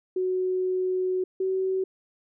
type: tone pair in turn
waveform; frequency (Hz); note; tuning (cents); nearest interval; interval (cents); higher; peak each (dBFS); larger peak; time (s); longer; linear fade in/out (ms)
sine; 370 / 378.2; F#4 / F#4; 0 / +38; unison; 38; second; -23; neither; 0.16-1.24 / 1.4-1.84; first; 5
effects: none